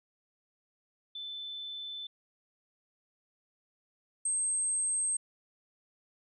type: tone pair in turn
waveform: sine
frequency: 3520 / 8372 Hz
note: A7 / C9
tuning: 0 / 0 cents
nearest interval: octave + minor third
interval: 1500 cents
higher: second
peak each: -38 / -28 dBFS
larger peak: second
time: 1.15-2.07 / 4.25-5.17 s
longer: neither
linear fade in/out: 5 ms
effects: none

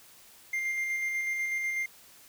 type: tone with tremolo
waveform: triangle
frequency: 2100 Hz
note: C7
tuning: 6 cents sharp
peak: -26 dBFS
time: 0.53-1.86 s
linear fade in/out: 5 ms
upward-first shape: square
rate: 8.1 Hz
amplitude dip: 25%
effects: white hiss -55 dBFS RMS until 2.28 s

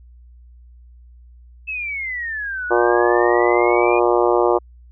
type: exponential two-way sweep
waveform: sine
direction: down then up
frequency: 2637 to 1458 to 2458 Hz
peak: -23 dBFS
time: 1.67-4 s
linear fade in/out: 20 ms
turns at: 2.66 s
type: harmonic tone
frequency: 119.4 Hz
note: A#2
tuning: 42 cents sharp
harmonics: 3 / 4 / 5 / 6 / 7 / 8 / 9 / 10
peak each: -17 / -19 / -21 / -23 / -24 / -25 / -26 / -27 dBFS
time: 2.7-4.59 s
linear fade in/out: 20 ms
effects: added 60 Hz sine -42 dBFS peak until 4.91 s

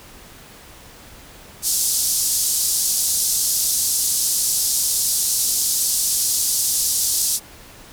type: band-pass noise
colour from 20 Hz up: white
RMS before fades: -20 dBFS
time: 1.62-7.4 s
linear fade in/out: 50 ms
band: 4700 to 12000 Hz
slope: 24 dB/octave
effects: pink hiss -43 dBFS RMS until 7.92 s

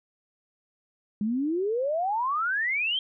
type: exponential sweep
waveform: sine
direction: up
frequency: 201.9 to 3221 Hz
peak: -24 dBFS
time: 1.21-2.99 s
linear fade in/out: 2 ms
effects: none

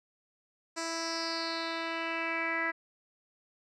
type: tone with low-pass filter sweep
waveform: 10% pulse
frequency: 329.6 Hz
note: E4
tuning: in tune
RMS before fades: -34 dBFS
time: 0.76-2.72 s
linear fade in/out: 20 ms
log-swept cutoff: 6900 to 1900 Hz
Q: 4.9
effects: none

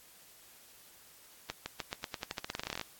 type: accelerating click train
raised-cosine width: 0.2 ms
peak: -19 dBFS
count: 21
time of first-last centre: 1.5-2.813 s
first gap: 160 ms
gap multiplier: 0.89
effects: white hiss -58 dBFS RMS until 2.99 s + AAC 64 kbps

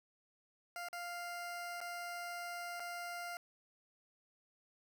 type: tone with dropouts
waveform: 20% pulse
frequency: 698.5 Hz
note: F5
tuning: in tune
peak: -37 dBFS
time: 0.76-3.37 s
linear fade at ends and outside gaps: 1 ms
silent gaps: 0.886-0.929 / 1.805-1.813 / 2.797-2.802 s
effects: none

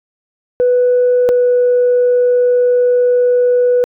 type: tone pair in turn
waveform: sine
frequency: 494.6 / 492.3 Hz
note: B4 / B4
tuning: +3 / -6 cents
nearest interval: unison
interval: 9 cents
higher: first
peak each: -7 dBFS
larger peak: neither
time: 0.6-1.29 / 1.29-3.84 s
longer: second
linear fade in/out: 0 ms
effects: tanh soft clip ceiling -5 dBFS

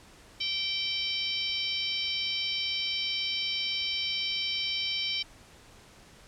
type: harmonic tone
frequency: 774 Hz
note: G5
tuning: 22 cents flat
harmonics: 3 / 4 / 5 / 6 / 7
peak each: -36 / -32 / -36 / -37 / -36 dBFS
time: 0.4-5.23 s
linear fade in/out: 10 ms
effects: pink hiss -54 dBFS RMS until 6.27 s + low-pass 9000 Hz 12 dB/octave

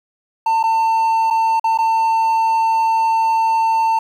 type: tone with dropouts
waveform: triangle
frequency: 898 Hz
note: A5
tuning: 35 cents sharp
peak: -11 dBFS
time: 0.46-3.99 s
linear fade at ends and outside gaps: 5 ms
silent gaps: 0.63-0.637 / 1.303-1.307 / 1.597-1.641 / 1.776-1.786 s
effects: 8-bit

